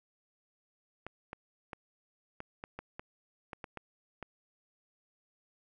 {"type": "clicks", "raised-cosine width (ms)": 0.5, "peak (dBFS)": -26, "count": 11, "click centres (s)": [1.066, 1.331, 1.732, 2.404, 2.639, 2.79, 2.995, 3.532, 3.642, 3.773, 4.227], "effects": []}